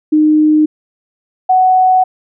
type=tone pair in turn; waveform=sine; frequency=306.4 / 744.1 Hz; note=D#4 / F#5; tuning=-27 / +10 cents; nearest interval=octave + minor third; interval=1537 cents; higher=second; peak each=-6 dBFS; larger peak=neither; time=0.12-0.66 / 1.49-2.04 s; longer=second; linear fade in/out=10 ms; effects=none